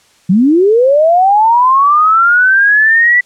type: linear sweep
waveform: sine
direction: up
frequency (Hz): 170.3 to 1975.5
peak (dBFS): -5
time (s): 0.29-3.21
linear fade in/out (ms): 10
effects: white hiss -49 dBFS RMS until 3.25 s + low-pass 8000 Hz 12 dB/octave